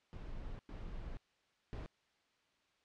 brown noise bursts at uneven times, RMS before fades -45 dBFS, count 3, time 0.13-0.59 / 0.69-1.17 / 1.73-1.86 s, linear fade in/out 0 ms, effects white hiss -75 dBFS RMS until 2.84 s + low-pass 4000 Hz 12 dB/octave

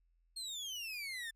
30% pulse exponential sweep, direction down, 4288 to 1763 Hz, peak -38 dBFS, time 0.36-1.31 s, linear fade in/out 10 ms, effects added 42 Hz sine -70 dBFS peak until 1.35 s + resampled to 32000 Hz

